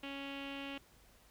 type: tone with low-pass filter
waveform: sawtooth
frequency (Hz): 277.2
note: C#4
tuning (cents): 0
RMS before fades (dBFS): -44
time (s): 0.03-0.78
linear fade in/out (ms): 5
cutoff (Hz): 2900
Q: 5.9
effects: added 50 Hz sine -67 dBFS peak until 1.3 s + pink hiss -65 dBFS RMS until 1.3 s